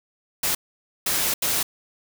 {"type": "noise bursts at uneven times", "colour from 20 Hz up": "white", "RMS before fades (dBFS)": -23, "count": 3, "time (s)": [[0.43, 0.55], [1.06, 1.34], [1.42, 1.63]], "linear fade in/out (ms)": 5, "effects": []}